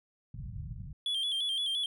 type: low-pass noise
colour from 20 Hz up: white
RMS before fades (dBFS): -41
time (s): 0.34-0.93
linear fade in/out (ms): 5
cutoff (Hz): 160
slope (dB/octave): 48
type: tone with vibrato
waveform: triangle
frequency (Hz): 3287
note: G#7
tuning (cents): -19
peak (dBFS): -28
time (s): 1.06-1.86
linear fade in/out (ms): 2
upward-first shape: square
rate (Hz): 5.8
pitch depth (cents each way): 60
effects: none